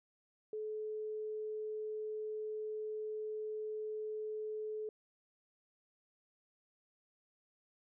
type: tone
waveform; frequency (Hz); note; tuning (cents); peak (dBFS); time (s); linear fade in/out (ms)
sine; 430; A4; -40; -38; 0.53-4.89; 2
effects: none